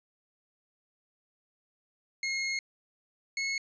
sawtooth tone pair in turn, 2153 / 2183 Hz, C7 / C#7, +49 / -27 cents, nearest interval unison, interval 24 cents, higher second, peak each -26 dBFS, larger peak neither, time 2.23-2.59 / 3.37-3.58 s, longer first, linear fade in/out 2 ms, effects resampled to 16000 Hz

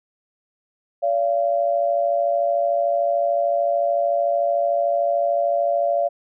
sine tone pair together, 572.5 / 686 Hz, D5 / F5, -44 / -31 cents, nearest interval minor third, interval 313 cents, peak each -20 dBFS, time 1.02-6.09 s, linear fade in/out 20 ms, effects none

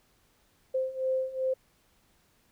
sine beating tone pair, 520 / 522.6 Hz, C5 / C5, -11 / -2 cents, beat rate 2.6 Hz, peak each -32 / -29 dBFS, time 0.74-1.54 s, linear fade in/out 10 ms, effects pink hiss -67 dBFS RMS until 2.51 s

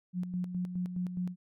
sine tone with tremolo, 180 Hz, F#3, 47 cents flat, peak -30 dBFS, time 0.13-1.36 s, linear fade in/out 50 ms, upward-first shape square, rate 4.8 Hz, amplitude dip 55%, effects none

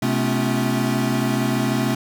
square tone cluster, 128.8 / 218.2 / 252.3 / 278.8 / 344 Hz, C3 / A3 / B3 / C#4 / F4, -27 / -14 / +37 / +10 / -26 cents, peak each -25 / -24 / -26 / -27 / -30 dBFS, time 0.02-1.95 s, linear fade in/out 5 ms, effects none

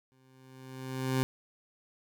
20% pulse tone with exponential growth, 130.81 Hz, C3, in tune, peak -20 dBFS, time 0.12-1.23 s, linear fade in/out 0 ms, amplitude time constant 240 ms, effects none

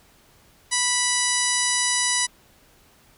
harmonic tone, 984 Hz, B5, 7 cents flat, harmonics 1 / 2 / 3 / 4 / 5 / 6 / 7 / 8 / 9 / 10, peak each -31 / -27 / -32 / -29 / -30 / -27 / -32 / -31 / -30 / -27 dBFS, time 0.71-2.27 s, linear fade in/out 20 ms, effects pink hiss -56 dBFS RMS until 3.17 s

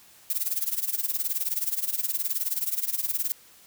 violet noise with tremolo, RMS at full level -25 dBFS, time 0.3-3.32 s, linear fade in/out 0 ms, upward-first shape sine, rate 19 Hz, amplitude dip 85%, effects white hiss -54 dBFS RMS until 3.66 s

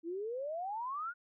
sine exponential sweep, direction up, 319.5 to 1480 Hz, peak -36 dBFS, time 0.03-1.14 s, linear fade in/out 50 ms, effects none

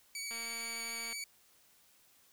15% pulse tone with vibrato, 2267 Hz, C#7, 38 cents sharp, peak -32 dBFS, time 0.15-1.24 s, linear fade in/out 2 ms, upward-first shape square, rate 13 Hz, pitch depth 12 cents each way
click train, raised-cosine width 0.3 ms, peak -33 dBFS, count 190, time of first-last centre 0.31-1.128 s, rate 231 Hz
effects white hiss -66 dBFS RMS until 2.32 s

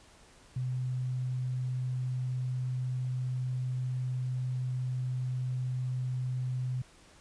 sine tone, 127 Hz, B2, 49 cents sharp, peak -30 dBFS, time 0.56-6.82 s, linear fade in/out 5 ms, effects pink hiss -58 dBFS RMS until 7.2 s + resampled to 22050 Hz

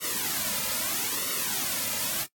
white noise with flanger, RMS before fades -29 dBFS, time 0-2.27 s, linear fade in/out 50 ms, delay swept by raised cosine 1.2 to 2.7 ms, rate 0.78 Hz, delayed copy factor -0.9, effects noise-tail reverb RT60 0.1 s tail -22 dB re dry + AAC 64 kbps

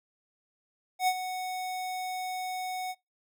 square tone with ADSR envelope, 740 Hz, F#5, in tune, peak -22 dBFS, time 0.99-2.95 s, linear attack 85 ms, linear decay 58 ms, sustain -11 dB, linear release 46 ms, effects noise-tail reverb RT60 0.2 s tail -24 dB re dry

